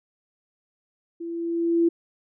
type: tone with level ramp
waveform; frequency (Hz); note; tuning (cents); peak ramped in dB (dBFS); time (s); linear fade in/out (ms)
sine; 336.8; E4; +37; -31 to -15; 1.2-1.89; 10
effects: none